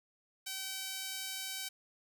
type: tone with high-pass filter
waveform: sawtooth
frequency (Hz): 767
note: G5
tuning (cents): -38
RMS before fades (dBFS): -41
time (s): 0.46-1.69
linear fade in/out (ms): 10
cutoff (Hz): 3200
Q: 0.73
effects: none